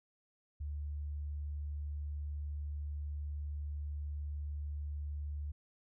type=tone; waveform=sine; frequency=73.42 Hz; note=D2; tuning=in tune; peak=-37 dBFS; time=0.6-5.52 s; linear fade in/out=10 ms; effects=none